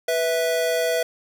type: tone pair together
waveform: square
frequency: 493.1 / 655 Hz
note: B4 / E5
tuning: -3 / -11 cents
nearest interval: perfect fourth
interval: 492 cents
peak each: -24 / -23 dBFS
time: 0.08-1.03 s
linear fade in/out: 5 ms
effects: none